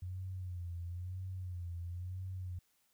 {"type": "tone with vibrato", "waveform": "sine", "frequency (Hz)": 89.7, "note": "F2", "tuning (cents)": 47, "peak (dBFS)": -39, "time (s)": [0.02, 2.59], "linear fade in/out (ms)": 5, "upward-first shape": "sine", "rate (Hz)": 1, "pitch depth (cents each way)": 75, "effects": ["white hiss -75 dBFS RMS until 2.93 s"]}